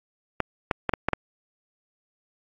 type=clicks; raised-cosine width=0.5 ms; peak=-7 dBFS; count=6; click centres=0.403 / 0.712 / 0.893 / 0.937 / 1.086 / 1.133 s; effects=AAC 64 kbps